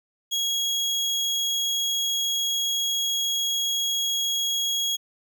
30% pulse tone, 3309 Hz, G#7, 7 cents flat, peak -20 dBFS, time 0.31-4.97 s, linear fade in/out 20 ms, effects none

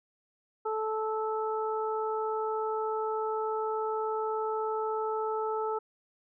harmonic tone, 436.6 Hz, A4, 13 cents flat, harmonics 1 / 2 / 3, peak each -31 / -34 / -36 dBFS, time 0.65-5.79 s, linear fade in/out 10 ms, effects none

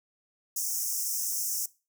pink high-pass noise, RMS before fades -31 dBFS, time 0.56-1.66 s, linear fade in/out 5 ms, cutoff 5400 Hz, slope 96 dB/octave, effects noise-tail reverb RT60 0.3 s tail -20 dB re dry

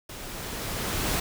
pink noise with level ramp, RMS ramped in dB -40 to -26 dBFS, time 0.09-1.2 s, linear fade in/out 5 ms, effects none

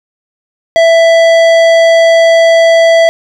sine tone with tanh clipping, 662 Hz, E5, 7 cents sharp, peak -5 dBFS, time 0.76-3.09 s, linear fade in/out 0 ms, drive 15 dB, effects none

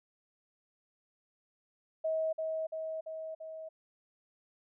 sine tone with echo, 638 Hz, D#5, 43 cents sharp, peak -29 dBFS, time 2.04-2.33 s, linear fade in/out 10 ms, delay 340 ms, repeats 4, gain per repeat -3 dB, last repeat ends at 3.69 s, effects none

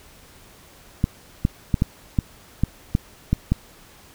clicks, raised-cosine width 5 ms, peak -5 dBFS, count 9, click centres 1.041 / 1.451 / 1.742 / 1.821 / 2.188 / 2.636 / 2.951 / 3.33 / 3.52 s, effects pink hiss -49 dBFS RMS until 4.14 s

